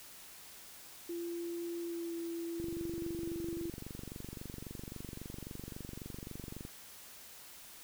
sine tone with pitch glide, 342.1 to 336.6 Hz, F4 to E4, -36 to +36 cents, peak -37 dBFS, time 1.09-3.7 s, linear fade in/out 5 ms, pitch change -28 cents, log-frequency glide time 1.8-2.12 s
click train, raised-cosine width 3 ms, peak -31 dBFS, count 97, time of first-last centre 2.6-6.651 s, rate 23.7 Hz
effects white hiss -53 dBFS RMS until 7.83 s

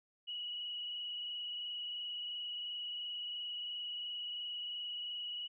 sine tone with frequency modulation, 2921 Hz, F#7, 23 cents flat, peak -39 dBFS, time 0.27-5.48 s, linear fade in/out 20 ms, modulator 22.9 Hz, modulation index 1.9, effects none

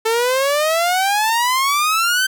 sawtooth exponential sweep, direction up, 440 to 1562 Hz, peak -11 dBFS, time 0.05-2.27 s, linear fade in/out 10 ms, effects none

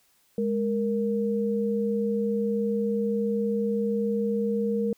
sine tone pair together, 207.7 / 466.3 Hz, G#3 / A#4, 0 / +1 cents, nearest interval octave + major second, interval 1401 cents, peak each -26 / -26 dBFS, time 0.38-4.93 s, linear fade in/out 2 ms, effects white hiss -65 dBFS RMS until 4.97 s

